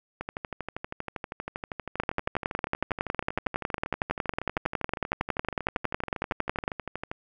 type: two click trains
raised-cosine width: 0.5 ms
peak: -10 / -18 dBFS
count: 52 / 88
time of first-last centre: 2-6.679 / 0.21-7.115 s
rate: 10.9 / 12.6 Hz
effects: none